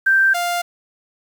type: tone pair in turn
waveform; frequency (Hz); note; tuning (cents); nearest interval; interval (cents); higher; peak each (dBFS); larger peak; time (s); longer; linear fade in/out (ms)
sine / sawtooth; 1568 / 700; G6 / F5; 0 / +4; octave + major second; 1396; first; -11 / -15; first; 0.06-0.34 / 0.34-0.62; neither; 10
effects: 7-bit